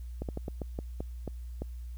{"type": "slowing click train", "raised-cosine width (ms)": 2, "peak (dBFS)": -22, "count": 9, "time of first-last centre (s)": [0.22, 1.62], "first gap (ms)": 68, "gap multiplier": 1.26, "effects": ["added 60 Hz sine -38 dBFS peak until 1.97 s", "white hiss -66 dBFS RMS until 1.97 s"]}